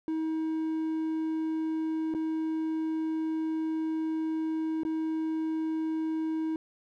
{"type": "tone with dropouts", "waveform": "triangle", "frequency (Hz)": 318.1, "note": "D#4", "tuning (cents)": 38, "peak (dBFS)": -26, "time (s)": [0.08, 6.56], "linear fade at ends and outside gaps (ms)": 1, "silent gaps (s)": [[2.14, 2.148], [4.834, 4.85]], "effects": []}